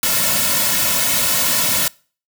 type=noise with comb filter; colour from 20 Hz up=white; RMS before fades=-17 dBFS; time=0.03-1.88 s; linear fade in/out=2 ms; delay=2.5 ms; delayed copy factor=-0.95; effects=noise-tail reverb RT60 0.4 s tail -24 dB re dry